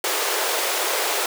pink high-pass noise, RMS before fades -23 dBFS, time 0.04-1.26 s, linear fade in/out 2 ms, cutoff 380 Hz, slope 48 dB/octave, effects none

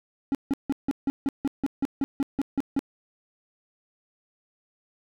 triangle tone bursts, 275.5 Hz, C#4, 11 cents flat, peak -19 dBFS, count 14, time 0.32-2.792 s, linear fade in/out 0 ms, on 28 ms, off 160 ms, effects none

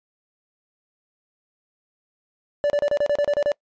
triangle tone bursts, 581 Hz, D5, 19 cents flat, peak -15 dBFS, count 10, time 2.64-3.518 s, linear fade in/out 0 ms, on 59 ms, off 32 ms, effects noise-tail reverb RT60 0.1 s tail -25 dB re dry + resampled to 16000 Hz

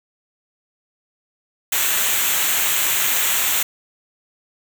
white noise with comb filter, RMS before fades -19 dBFS, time 1.72-3.63 s, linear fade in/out 5 ms, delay 0.2 ms, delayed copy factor -0.65, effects none

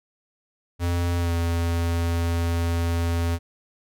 square tone with pitch glide, 86.7 to 84.67 Hz, F2 to E2, -12 to +47 cents, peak -22 dBFS, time 0.79-3.39 s, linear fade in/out 50 ms, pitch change -41 cents, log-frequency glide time 1.18-1.32 s, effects none

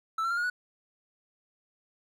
triangle tone with pitch steps, 1318.5 / 1355.6 / 1393.7 / 1432.9 / 1473.1 Hz, E6 / E6 / F6 / F6 / F#6, 0 / +48 / -4 / +44 / -8 cents, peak -25 dBFS, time 0.18-0.5 s, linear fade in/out 5 ms, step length 64 ms, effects none

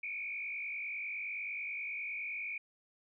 sine tone with frequency modulation, 2349 Hz, D7, in tune, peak -37 dBFS, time 0.03-2.58 s, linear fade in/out 5 ms, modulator 49.6 Hz, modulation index 2.4, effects none

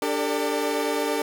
30% pulse tone cluster, 292.5 / 398.2 / 450.1 / 594 Hz, D4 / G4 / A4 / D5, -7 / +27 / +39 / +20 cents, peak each -26 / -27 / -24 / -30 dBFS, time 0.02-1.22 s, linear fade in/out 2 ms, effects none

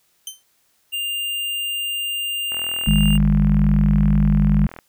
15% pulse tone with exponential decay, 3091 Hz, G7, 25 cents flat, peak -18 dBFS, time 0.27-0.43 s, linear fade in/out 2 ms, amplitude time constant 34 ms
square tone, 2800 Hz, F7, 4 cents sharp, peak -23 dBFS, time 0.92-3.18 s, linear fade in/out 20 ms
click train, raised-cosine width 0.5 ms, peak -20 dBFS, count 94, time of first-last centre 2.52-4.788 s, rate 41 Hz
harmonic tone, 51 Hz, G#1, 31 cents flat, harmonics 1 / 3 / 4, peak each -17 / -17 / -17 dBFS, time 2.87-4.67 s, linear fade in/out 5 ms
effects white hiss -63 dBFS RMS until 4.88 s

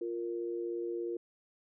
sine tone pair together, 349.2 / 466.1 Hz, F4 / A#4, 0 / 0 cents, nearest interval perfect fourth, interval 500 cents, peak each -35 / -39 dBFS, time 0.01-1.17 s, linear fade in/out 5 ms, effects none

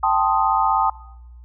sine chord, A half-diminished seventh, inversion third, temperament equal, 784 / 880 / 1046.5 / 1244.5 Hz, G5 / A5 / C6 / Eb6, 0 / 0 / 0 / 0 cents, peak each -21 / -19 / -24 / -21 dBFS, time 0.03-0.9 s, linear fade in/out 5 ms, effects noise-tail reverb RT60 0.9 s tail -21 dB re dry + added 60 Hz sine -39 dBFS peak until 1.44 s

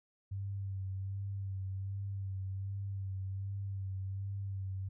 sine tone with vibrato, 97.2 Hz, G2, 14 cents flat, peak -36 dBFS, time 0.31-4.89 s, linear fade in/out 10 ms, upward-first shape sine, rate 1.3 Hz, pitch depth 32 cents each way, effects none

